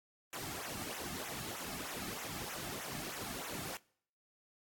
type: noise with flanger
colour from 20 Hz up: pink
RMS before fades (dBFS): -43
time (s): 0.33-3.77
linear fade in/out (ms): 0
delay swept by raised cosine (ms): 0.21 to 2.11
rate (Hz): 3.2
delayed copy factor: -1
effects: noise-tail reverb RT60 0.6 s tail -24 dB re dry + AAC 64 kbps